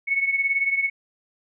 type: beating tone pair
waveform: sine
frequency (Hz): 2206 / 2224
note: C#7 / C#7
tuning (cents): -9 / +5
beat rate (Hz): 18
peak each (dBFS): -21 / -26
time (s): 0.07-0.9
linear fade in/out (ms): 20
effects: none